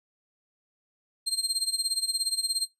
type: tone with tremolo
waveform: 30% pulse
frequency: 4186 Hz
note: C8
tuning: in tune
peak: -20 dBFS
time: 1.26-2.67 s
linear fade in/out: 20 ms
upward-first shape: sine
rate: 17 Hz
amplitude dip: 85%
effects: noise-tail reverb RT60 0.2 s tail -20 dB re dry + resampled to 32000 Hz